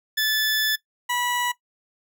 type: tone pair in turn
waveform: 20% pulse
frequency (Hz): 1740 / 976.5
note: A6 / B5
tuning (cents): -20 / -20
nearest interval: minor seventh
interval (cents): 1000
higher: first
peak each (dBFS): -15 / -18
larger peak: first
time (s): 0.17-0.76 / 1.09-1.52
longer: first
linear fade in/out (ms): 10
effects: noise-tail reverb RT60 0.1 s tail -17 dB re dry